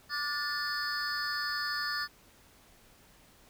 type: tone cluster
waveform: triangle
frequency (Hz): 1173 / 1442 / 1761 / 4444 / 5020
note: D6 / F#6 / A6 / C#8 / D#8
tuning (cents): -2 / -45 / +1 / +4 / +15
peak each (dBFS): -36 / -36 / -33 / -37 / -37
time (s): 0.09-2.08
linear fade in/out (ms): 50
effects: tanh soft clip ceiling -23 dBFS + pink hiss -60 dBFS RMS until 3.49 s